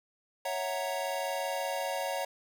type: chord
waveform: square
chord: F# dominant seventh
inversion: second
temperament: equal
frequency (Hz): 554.4 / 659.3 / 740 / 932.3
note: C#5 / E5 / F#5 / A#5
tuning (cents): 0 / 0 / 0 / 0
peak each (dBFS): -36 / -39 / -38 / -39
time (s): 0.45-2.25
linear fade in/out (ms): 5
effects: none